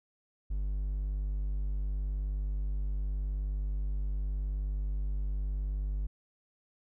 triangle tone, 49.57 Hz, G1, 20 cents sharp, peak -28 dBFS, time 0.5-6.07 s, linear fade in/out 10 ms, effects none

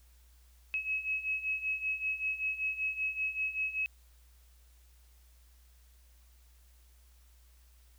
sine beating tone pair, 2564 / 2569.2 Hz, E7 / E7, -49 / -45 cents, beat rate 5.2 Hz, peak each -37 / -33 dBFS, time 0.74-3.86 s, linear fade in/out 0 ms, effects added 60 Hz sine -58 dBFS peak until 7.98 s + white hiss -68 dBFS RMS until 7.98 s

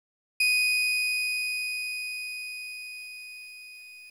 35% pulse tone with level ramp, 2489 Hz, D#7, in tune, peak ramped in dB -18 to -44 dBFS, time 0.4-4.1 s, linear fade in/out 5 ms, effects low-pass 12000 Hz 12 dB/octave + 10-bit

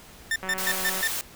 40% pulse tone bursts, 1795 Hz, A6, 34 cents sharp, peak -22 dBFS, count 5, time 0.31-1.075 s, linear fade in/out 2 ms, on 49 ms, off 130 ms
click train, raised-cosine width 0.5 ms, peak -20 dBFS, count 110, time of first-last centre 0.43-1.01 s, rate 188 Hz
white high-pass noise, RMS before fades -30 dBFS, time 0.58-1.21 s, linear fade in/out 0 ms, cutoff 430 Hz, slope 12 dB/octave
effects pink hiss -48 dBFS RMS until 1.35 s

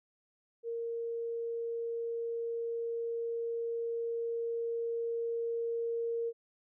sine tone with level ramp, 464 Hz, A#4, 8 cents flat, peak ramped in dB -34 to -31 dBFS, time 0.63-6.33 s, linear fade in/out 50 ms, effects none

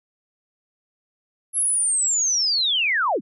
sine linear sweep, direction down, 11175 to 146.83 Hz, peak -18 dBFS, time 1.53-3.21 s, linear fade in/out 50 ms, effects none

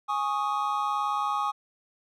triangle chord, Ab suspended fourth, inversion none, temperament just, 830.6 / 1107.5 / 1245.9 Hz, Ab5 / Db6 / Eb6, 0 / -2 / +2 cents, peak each -28 dBFS, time 0.08-1.52 s, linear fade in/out 20 ms, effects none

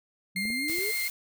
sine exponential sweep, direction up, 178.5 to 451 Hz, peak -33 dBFS, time 0.35-0.92 s, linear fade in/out 20 ms
35% pulse tone with vibrato, 2111 Hz, C7, 15 cents sharp, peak -27 dBFS, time 0.36-1.08 s, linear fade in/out 2 ms, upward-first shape sine, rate 8.7 Hz, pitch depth 10 cents each way
clicks, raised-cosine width 2 ms, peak -31 dBFS, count 4, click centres 0.454 / 0.503 / 0.698 / 0.785 s
blue noise, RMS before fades -35 dBFS, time 0.68-1.1 s, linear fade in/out 2 ms
effects none

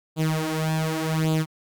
sawtooth tone with flanger, 158.2 Hz, D#3, 29 cents sharp, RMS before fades -24 dBFS, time 0.16-1.46 s, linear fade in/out 50 ms, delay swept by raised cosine 0.26 to 5.16 ms, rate 0.87 Hz, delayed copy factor +0.75, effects Opus 48 kbps

